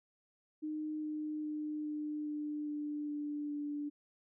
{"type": "tone with pitch steps", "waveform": "sine", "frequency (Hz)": [306.9, 304.8, 302.7, 300.6, 298.5, 296.4, 294.4, 292.4], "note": ["D#4", "D#4", "D#4", "D4", "D4", "D4", "D4", "D4"], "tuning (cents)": [-24, -36, -48, 40, 28, 16, 4, -7], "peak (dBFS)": -36, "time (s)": [0.62, 3.9], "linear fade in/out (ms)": 20, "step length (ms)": 410, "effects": []}